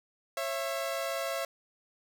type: tone pair together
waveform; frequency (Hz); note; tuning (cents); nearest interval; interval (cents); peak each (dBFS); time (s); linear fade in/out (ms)
sawtooth; 546 / 666; C#5 / E5; -26 / +18; minor third; 344; -31 / -30; 0.37-1.45; 2
effects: none